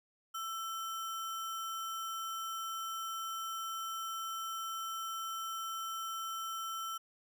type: tone with sample-and-hold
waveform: sine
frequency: 1332 Hz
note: E6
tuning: 18 cents sharp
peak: -37 dBFS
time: 0.34-6.98 s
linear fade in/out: 10 ms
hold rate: 4410 Hz
effects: none